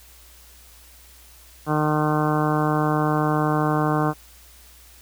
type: harmonic tone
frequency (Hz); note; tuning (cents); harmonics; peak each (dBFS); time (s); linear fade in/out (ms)
152.1; D#3; -39; 1 / 2 / 3 / 4 / 5 / 6 / 7 / 8 / 9 / 10; -23 / -24 / -28 / -30 / -27 / -33 / -28 / -31 / -34 / -35; 1.66-4.14; 50
effects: added 60 Hz sine -50 dBFS peak until 5.01 s + white hiss -50 dBFS RMS until 5.01 s